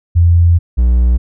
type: tone pair in turn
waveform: sine / triangle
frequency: 85.6 / 60.53 Hz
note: F2 / B1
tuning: -34 / -34 cents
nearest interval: tritone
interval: 600 cents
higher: first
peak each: -5 dBFS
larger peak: neither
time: 0.15-0.59 / 0.77-1.18 s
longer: first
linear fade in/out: 20 ms
effects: none